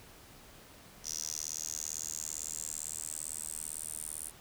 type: tone with high-pass filter sweep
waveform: 10% pulse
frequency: 77.78 Hz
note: D#2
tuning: in tune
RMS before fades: -40 dBFS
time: 1.03-4.32 s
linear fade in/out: 50 ms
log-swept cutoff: 5800 to 9500 Hz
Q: 7.2
effects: pink hiss -55 dBFS RMS until 4.4 s